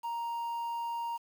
triangle tone with quantisation, 935 Hz, A#5, 5 cents sharp, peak -31 dBFS, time 0.03-1.18 s, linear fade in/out 20 ms, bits 9, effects none

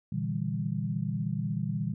sine chord, E half-diminished seventh, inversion second, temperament just, 118.67 / 148.33 / 164.81 / 197.78 Hz, Bb2 / D3 / E3 / G3, +31 / +18 / 0 / +16 cents, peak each -34 dBFS, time 0.12-1.94 s, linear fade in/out 5 ms, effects none

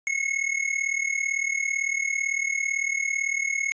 square tone with amplitude modulation, 2182 Hz, C#7, 28 cents flat, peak -21 dBFS, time 0.07-3.72 s, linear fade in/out 0 ms, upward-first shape sine, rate 37.9 Hz, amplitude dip 80%, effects resampled to 16000 Hz

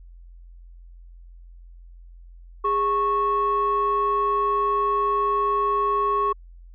sine tone pair together, 409.3 / 1102.5 Hz, G#4 / C#6, -25 / -10 cents, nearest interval octave + perfect fourth, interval 1715 cents, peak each -24 / -19 dBFS, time 2.64-6.33 s, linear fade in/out 10 ms, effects tanh soft clip ceiling -14 dBFS + added 43 Hz sine -42 dBFS peak until 6.74 s

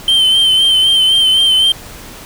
triangle tone with vibrato, 3105 Hz, G7, 17 cents flat, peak -6 dBFS, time 0.08-1.72 s, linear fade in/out 2 ms, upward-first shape sine, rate 3.9 Hz, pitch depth 33 cents each way, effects pink hiss -33 dBFS RMS until 2.25 s

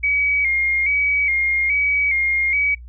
sine tone with vibrato, 2200 Hz, C#7, 14 cents flat, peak -16 dBFS, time 0.03-2.75 s, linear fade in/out 10 ms, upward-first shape square, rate 1.2 Hz, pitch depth 56 cents each way, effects noise-tail reverb RT60 0.1 s tail -17 dB re dry + added 60 Hz sine -35 dBFS peak until 2.88 s

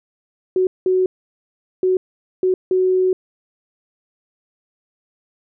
sine tone bursts at uneven times, 371.3 Hz, F#4, 6 cents sharp, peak -13 dBFS, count 5, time 0.56-0.67 / 0.86-1.06 / 1.83-1.97 / 2.43-2.54 / 2.71-3.13 s, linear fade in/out 2 ms, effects none

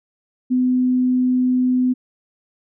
sine tone, 252.7 Hz, B3, 40 cents sharp, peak -14 dBFS, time 0.5-1.94 s, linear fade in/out 20 ms, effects none

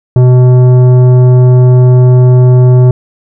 sine tone with tanh clipping, 125.7 Hz, B2, 31 cents sharp, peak -3 dBFS, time 0.16-2.91 s, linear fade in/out 2 ms, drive 12 dB, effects none

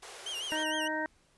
pink high-pass noise, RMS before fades -47 dBFS, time 0.02-0.64 s, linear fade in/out 10 ms, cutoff 360 Hz, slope 96 dB/octave
40% pulse tone with vibrato, 3000 Hz, F#7, 23 cents sharp, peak -34 dBFS, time 0.26-0.88 s, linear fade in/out 5 ms, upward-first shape sine, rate 6.5 Hz, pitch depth 130 cents each way
harmonic tone, 310.9 Hz, D#4, 1 cent flat, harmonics 1 / 2 / 3 / 5 / 6, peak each -37 / -37 / -37 / -37 / -37 dBFS, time 0.52-1.06 s, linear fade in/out 0 ms
effects pink hiss -67 dBFS RMS until 1.37 s + resampled to 24000 Hz

